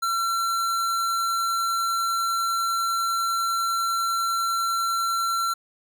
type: tone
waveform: square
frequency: 1355 Hz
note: E6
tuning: 47 cents sharp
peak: -23 dBFS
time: 0.02-5.54 s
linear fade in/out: 10 ms
effects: none